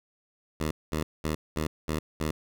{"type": "tone bursts", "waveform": "10% pulse", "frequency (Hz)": 77.78, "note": "D#2", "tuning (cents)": 0, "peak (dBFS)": -19, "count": 6, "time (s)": [0.6, 2.31], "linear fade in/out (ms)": 5, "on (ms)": 110, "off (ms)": 210, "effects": []}